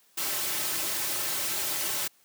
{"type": "noise with comb filter", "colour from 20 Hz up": "white", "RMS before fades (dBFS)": -30, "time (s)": [0.17, 2.08], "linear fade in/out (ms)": 10, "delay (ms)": 4.2, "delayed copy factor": -0.7, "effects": ["white hiss -63 dBFS RMS until 2.24 s", "high-pass 150 Hz 12 dB/octave"]}